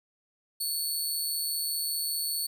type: tone with amplitude modulation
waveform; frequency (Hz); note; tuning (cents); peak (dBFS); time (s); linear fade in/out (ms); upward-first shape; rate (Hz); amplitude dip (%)
15% pulse; 4435; C#8; 0; -20; 0.6-2.47; 10; sine; 155; 50
effects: none